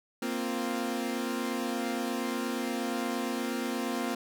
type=chord; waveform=sawtooth; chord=Bb suspended second; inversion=none; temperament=equal; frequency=233.1 / 261.6 / 349.2 Hz; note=Bb3 / C4 / F4; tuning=0 / 0 / 0 cents; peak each=-30 / -30 / -33 dBFS; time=0.22-4.15 s; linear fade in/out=5 ms; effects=none